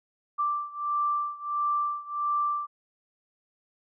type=beating tone pair; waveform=sine; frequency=1174.7 / 1176.2 Hz; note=D6 / D6; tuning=0 / +2 cents; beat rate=1.5 Hz; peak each=-28 / -30 dBFS; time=0.38-2.67 s; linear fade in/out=20 ms; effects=none